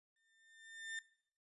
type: tone with exponential growth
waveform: 35% pulse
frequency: 1801 Hz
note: A6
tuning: 40 cents sharp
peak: -39 dBFS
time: 0.16-0.99 s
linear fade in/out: 2 ms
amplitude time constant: 180 ms
effects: noise-tail reverb RT60 0.6 s tail -19 dB re dry + resampled to 24000 Hz